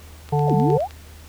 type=click train; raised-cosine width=0.2 ms; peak=-22 dBFS; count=7; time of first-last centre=0.29-0.909 s; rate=9.7 Hz
type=harmonic tone; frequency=146.83 Hz; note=D3; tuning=in tune; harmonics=1 / 3 / 5 / 6; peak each=-18 / -23 / -25 / -26 dBFS; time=0.32-0.78 s; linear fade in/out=10 ms
type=exponential two-way sweep; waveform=sine; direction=down then up; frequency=883 to 170.3 to 883 Hz; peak=-19 dBFS; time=0.46-0.88 s; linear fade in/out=50 ms; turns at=0.55 s
effects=added 77 Hz sine -41 dBFS peak until 1.28 s + pink hiss -47 dBFS RMS until 1.28 s